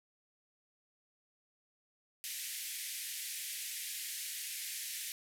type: band-pass noise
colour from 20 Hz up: white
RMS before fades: -42 dBFS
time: 2.24-5.12 s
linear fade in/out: 0 ms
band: 1800 to 14000 Hz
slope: 48 dB/octave
effects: none